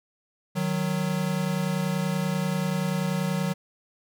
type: tone pair together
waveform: square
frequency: 154.63 / 185 Hz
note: D#3 / F#3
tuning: -10 / 0 cents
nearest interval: minor third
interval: 310 cents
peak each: -29 / -27 dBFS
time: 0.55-3.54 s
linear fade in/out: 20 ms
effects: none